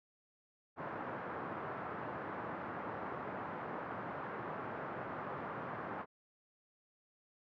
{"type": "band-pass noise", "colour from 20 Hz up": "white", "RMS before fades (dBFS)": -43, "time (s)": [0.76, 6.06], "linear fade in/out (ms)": 50, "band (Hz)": [100, 1400], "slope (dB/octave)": 24, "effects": []}